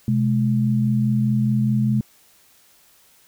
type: tone pair together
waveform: sine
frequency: 127.12 / 212 Hz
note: C3 / G#3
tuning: -50 / +36 cents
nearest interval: major sixth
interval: 886 cents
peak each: -19 dBFS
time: 0.08-2.01 s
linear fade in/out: 2 ms
effects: white hiss -55 dBFS RMS until 3.27 s